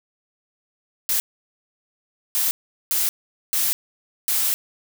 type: noise bursts at uneven times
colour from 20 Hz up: blue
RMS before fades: -21 dBFS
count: 5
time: 1.09-1.2 / 2.35-2.51 / 2.91-3.09 / 3.53-3.73 / 4.28-4.54 s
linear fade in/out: 0 ms
effects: none